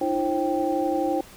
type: tone cluster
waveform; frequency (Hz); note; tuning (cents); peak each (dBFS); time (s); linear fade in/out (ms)
sine; 307.1 / 338.8 / 533 / 784; D#4 / E4 / C5 / G5; -23 / +48 / +32 / 0; -27; 0.01-1.21; 5
effects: pink hiss -47 dBFS RMS until 1.36 s